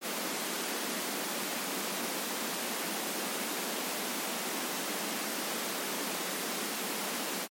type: high-pass noise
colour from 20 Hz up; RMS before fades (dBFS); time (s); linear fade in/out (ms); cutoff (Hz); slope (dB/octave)
pink; -35; 0.01-7.48; 50; 190; 48
effects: MP3 64 kbps